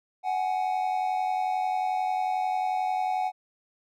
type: tone pair together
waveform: triangle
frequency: 745 / 836.2 Hz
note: F#5 / G#5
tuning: +12 / +12 cents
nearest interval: major second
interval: 200 cents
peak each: -24 / -29 dBFS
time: 0.23-3.32 s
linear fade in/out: 50 ms
effects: none